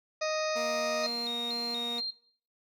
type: harmonic tone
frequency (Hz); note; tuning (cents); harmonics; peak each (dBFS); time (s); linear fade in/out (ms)
622.3; D#5; 0; 1 / 2 / 3 / 4 / 6 / 7 / 8 / 9 / 10; -30 / -37 / -41 / -39 / -45 / -45 / -40 / -50 / -44; 0.21-1.07; 10
type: tone with pitch glide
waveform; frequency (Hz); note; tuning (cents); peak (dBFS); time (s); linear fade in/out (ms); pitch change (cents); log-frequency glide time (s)
15% pulse; 234.8 to 236.6; A#3 to A#3; +13 to +26; -31; 0.55-2.01; 20; +13; 0.81-1.06
type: tone with vibrato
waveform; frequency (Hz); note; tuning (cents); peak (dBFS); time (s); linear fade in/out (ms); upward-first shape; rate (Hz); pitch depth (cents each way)
sine; 3951; B7; 0; -31; 1.03-2.11; 10; square; 2.1; 100
effects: noise-tail reverb RT60 0.5 s tail -18 dB re dry